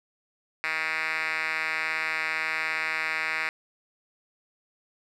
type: tone with band-pass filter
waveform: 5% pulse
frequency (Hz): 158.7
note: D#3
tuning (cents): +35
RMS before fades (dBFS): -29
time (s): 0.64-3.49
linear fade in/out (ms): 0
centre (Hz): 2300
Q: 3.2
effects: none